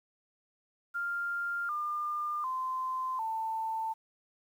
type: tone with pitch steps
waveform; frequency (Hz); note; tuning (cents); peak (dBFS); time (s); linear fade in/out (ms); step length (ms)
sine; 1397 / 1202.2 / 1034.5 / 890.3; F6 / D6 / C6 / A5; 0 / +40 / -20 / +20; -31; 0.94-3.94; 20; 750
effects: 10-bit